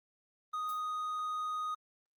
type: tone with vibrato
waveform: triangle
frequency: 1244.5 Hz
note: D#6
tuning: in tune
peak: -32 dBFS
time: 0.53-1.75 s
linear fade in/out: 10 ms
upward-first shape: sine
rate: 20 Hz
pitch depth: 9 cents each way
type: noise with exponential decay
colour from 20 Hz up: violet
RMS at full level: -46 dBFS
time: 0.69-0.89 s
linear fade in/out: 0 ms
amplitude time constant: 42 ms
effects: Opus 32 kbps